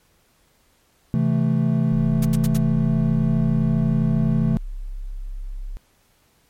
triangle chord, A minor, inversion first, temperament equal with one note detuned, 132.49 / 164.81 / 220 Hz, C3 / E3 / A3, +22 / 0 / 0 cents, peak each -19 dBFS, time 1.14-4.57 s, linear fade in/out 0 ms
sine tone, 33.67 Hz, C#1, 50 cents flat, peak -27 dBFS, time 1.92-5.77 s, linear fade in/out 0 ms
white noise bursts, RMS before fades -32 dBFS, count 4, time 2.22-2.573 s, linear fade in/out 5 ms, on 29 ms, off 79 ms
effects pink hiss -61 dBFS RMS until 6.49 s + MP3 64 kbps

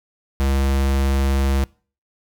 square tone, 68 Hz, C#2, 33 cents flat, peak -17 dBFS, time 0.4-1.64 s, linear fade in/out 0 ms, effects noise-tail reverb RT60 0.4 s tail -24 dB re dry

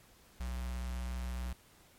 square tone with notch filter, 61.74 Hz, B1, in tune, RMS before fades -38 dBFS, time 0.4-1.53 s, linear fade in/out 5 ms, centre 370 Hz, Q 0.76, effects pink hiss -62 dBFS RMS until 1.98 s + MP3 64 kbps

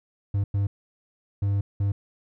triangle tone bursts at uneven times, 100 Hz, G2, 35 cents sharp, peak -19 dBFS, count 4, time 0.34-0.44 / 0.54-0.67 / 1.42-1.61 / 1.8-1.92 s, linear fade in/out 5 ms, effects none

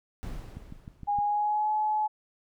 brown noise with exponential decay, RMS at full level -35 dBFS, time 0.23-1.57 s, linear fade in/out 0 ms, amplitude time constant 290 ms
click train, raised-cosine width 5 ms, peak -28 dBFS, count 5, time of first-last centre 0.57-1.187 s, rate 6.48 Hz
sine tone with pitch glide, 820 to 853.8 Hz, G#5 to G#5, -22 to +48 cents, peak -24 dBFS, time 1.07-2.08 s, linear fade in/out 20 ms, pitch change +70 cents, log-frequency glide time 1.18-1.71 s
effects none

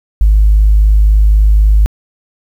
sine tone, 51.91 Hz, G#1, in tune, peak -3 dBFS, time 0.21-1.86 s, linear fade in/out 0 ms, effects tanh soft clip ceiling 0 dBFS + 7-bit

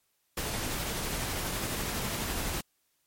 pink noise with tremolo, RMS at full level -32 dBFS, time 0.37-2.61 s, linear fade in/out 5 ms, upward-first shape triangle, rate 12 Hz, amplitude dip 25%, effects white hiss -74 dBFS RMS until 3.06 s + MP3 64 kbps

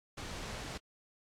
pink noise, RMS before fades -42 dBFS, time 0.17-0.78 s, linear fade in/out 10 ms, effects low-pass 7000 Hz 12 dB/octave + AAC 64 kbps

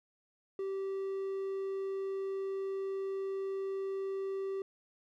triangle tone, 388.2 Hz, G4, 17 cents flat, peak -32 dBFS, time 0.59-4.62 s, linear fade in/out 2 ms, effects none

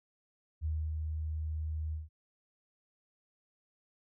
sine tone with ADSR envelope, 78 Hz, D#2, 5 cents sharp, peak -30 dBFS, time 0.61-2.09 s, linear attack 42 ms, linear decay 270 ms, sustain -3 dB, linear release 160 ms, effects none

